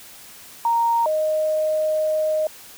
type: tone pair in turn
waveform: sine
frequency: 930 / 620.7 Hz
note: A#5 / D#5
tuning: -4 / -4 cents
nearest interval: perfect fifth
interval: 700 cents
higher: first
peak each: -16 / -18 dBFS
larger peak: first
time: 0.65-1.06 / 1.06-2.47 s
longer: second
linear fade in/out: 2 ms
effects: white hiss -43 dBFS RMS until 2.77 s